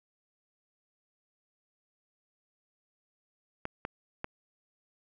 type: clicks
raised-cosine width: 0.5 ms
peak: -19 dBFS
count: 3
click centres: 3.654 / 3.851 / 4.244 s
effects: none